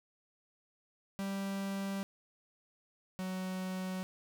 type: tone pair in turn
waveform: 45% pulse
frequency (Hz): 196 / 186.29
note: G3 / F#3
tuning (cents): 0 / +12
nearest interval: minor second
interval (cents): 88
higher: first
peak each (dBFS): -35 / -36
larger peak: first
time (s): 1.19-2.03 / 3.19-4.03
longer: neither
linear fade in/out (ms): 0
effects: none